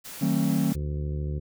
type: noise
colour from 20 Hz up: white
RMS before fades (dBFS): -40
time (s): 0.04-0.76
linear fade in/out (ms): 20
type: chord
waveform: triangle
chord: D# diminished seventh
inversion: none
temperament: just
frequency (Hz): 155.56 / 186.68 / 224 / 268.8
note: D#3 / F#3 / A3 / C4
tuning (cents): 0 / +16 / +31 / +47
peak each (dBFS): -25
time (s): 0.21-0.73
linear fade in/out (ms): 10
type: harmonic tone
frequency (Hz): 73.5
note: D2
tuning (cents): +2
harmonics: 1 / 2 / 3 / 4 / 5 / 6 / 7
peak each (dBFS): -29 / -31 / -43 / -46 / -41 / -48 / -47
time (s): 0.74-1.4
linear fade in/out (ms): 20
effects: none